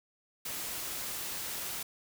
white noise, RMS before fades -38 dBFS, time 0.45-1.83 s, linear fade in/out 5 ms, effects none

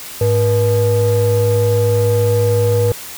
triangle ring-modulated tone, 187.5 Hz, F#3, 23 cents sharp, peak -6 dBFS, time 0.21-2.92 s, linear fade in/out 2 ms, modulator 293 Hz, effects white hiss -31 dBFS RMS until 3.17 s

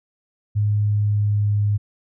sine tone with pitch glide, 104.3 to 103.34 Hz, G#2 to G#2, +8 to -8 cents, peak -16 dBFS, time 0.55-1.78 s, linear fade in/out 20 ms, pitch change -16 cents, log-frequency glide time 0.76-1.61 s, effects none

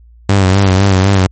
sawtooth tone with vibrato, 96.3 Hz, G2, 30 cents flat, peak -3 dBFS, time 0.29-1.27 s, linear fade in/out 5 ms, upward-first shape sine, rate 4 Hz, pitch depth 65 cents each way, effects added 58 Hz sine -38 dBFS peak until 1.31 s + MP3 32 kbps

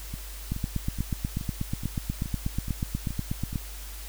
two click trains, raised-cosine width 5 ms, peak -15 / -22 dBFS, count 26 / 9, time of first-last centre 0.52-3.558 / 0.14-3.53 s, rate 8.23 / 2.36 Hz, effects added 50 Hz sine -38 dBFS peak until 4.08 s + white hiss -44 dBFS RMS until 4.08 s

